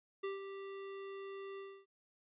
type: tone with ADSR envelope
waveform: square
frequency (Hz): 392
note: G4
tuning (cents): 0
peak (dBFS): -37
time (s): 0.23-1.86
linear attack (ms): 12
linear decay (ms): 150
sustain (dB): -8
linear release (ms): 280
effects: resampled to 8000 Hz